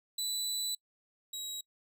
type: tone pair in turn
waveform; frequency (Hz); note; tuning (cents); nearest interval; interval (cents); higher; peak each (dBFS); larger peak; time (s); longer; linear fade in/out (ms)
25% pulse; 3972 / 3848; B7 / B7; +9 / -46; minor second; 55; first; -29 / -34; first; 0.18-0.75 / 1.33-1.61; first; 5
effects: noise-tail reverb RT60 0.1 s tail -26 dB re dry